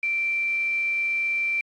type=tone with quantisation; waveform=sine; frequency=2349 Hz; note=D7; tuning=in tune; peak=-22 dBFS; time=0.03-1.61 s; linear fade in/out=2 ms; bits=7; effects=low-pass 6000 Hz 12 dB/octave + AAC 32 kbps